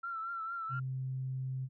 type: tone with vibrato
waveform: sine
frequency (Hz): 1349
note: E6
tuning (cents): +40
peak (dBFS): -36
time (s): 0.03-0.8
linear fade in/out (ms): 10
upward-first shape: triangle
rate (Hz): 4.4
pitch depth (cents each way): 61
type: tone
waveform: sine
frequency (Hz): 130.81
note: C3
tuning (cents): 0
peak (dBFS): -34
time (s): 0.69-1.69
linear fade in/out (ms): 50
effects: tanh soft clip ceiling -26 dBFS